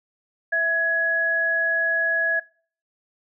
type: tone pair together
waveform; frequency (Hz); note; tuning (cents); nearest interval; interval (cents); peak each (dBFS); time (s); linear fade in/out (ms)
sine; 659.3 / 1676.8; E5 / G#6; 0 / +16; octave + major third; 1616; -27 / -19; 0.52-2.4; 10
effects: noise-tail reverb RT60 0.5 s tail -24 dB re dry